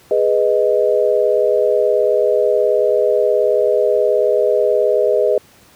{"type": "chord", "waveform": "sine", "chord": "G# minor", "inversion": "none", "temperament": "equal", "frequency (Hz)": [415.3, 493.9, 622.3], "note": ["G#4", "B4", "D#5"], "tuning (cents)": [0, 0, 0], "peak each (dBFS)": -16, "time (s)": [0.11, 5.38], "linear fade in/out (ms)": 2, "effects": ["pink hiss -48 dBFS RMS until 5.75 s", "high-pass 80 Hz 12 dB/octave"]}